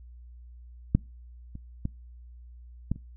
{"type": "clicks", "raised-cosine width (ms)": 5, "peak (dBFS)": [-7, -28, -17, -14, -30], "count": 5, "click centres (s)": [0.95, 1.554, 1.854, 2.916, 2.96], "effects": ["noise-tail reverb RT60 0.3 s tail -26 dB re dry", "added 60 Hz sine -45 dBFS peak until 3.16 s"]}